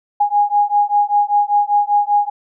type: beating tone pair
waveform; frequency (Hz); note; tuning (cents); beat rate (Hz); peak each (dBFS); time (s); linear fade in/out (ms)
sine; 821 / 826.1; G#5 / G#5; -20 / -9; 5.1; -15; 0.2-2.3; 10
effects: none